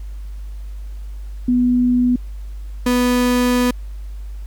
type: tone pair in turn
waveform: sine / 35% pulse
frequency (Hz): 247 / 247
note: B3 / B3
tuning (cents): 0 / 0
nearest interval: unison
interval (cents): 0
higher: neither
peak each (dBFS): -12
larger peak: neither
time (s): 1.48-2.16 / 2.86-3.71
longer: second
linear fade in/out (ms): 5
effects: added 50 Hz sine -27 dBFS peak until 4.46 s + pink hiss -53 dBFS RMS until 4.46 s